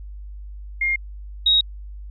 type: tone pair in turn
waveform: sine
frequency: 2125 / 3786 Hz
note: C7 / A#7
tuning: +26 / +26 cents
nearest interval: minor seventh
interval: 1000 cents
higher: second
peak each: -18 / -13 dBFS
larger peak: second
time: 0.81-0.96 / 1.46-1.61 s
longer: neither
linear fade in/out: 5 ms
effects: added 50 Hz sine -33 dBFS peak until 2.1 s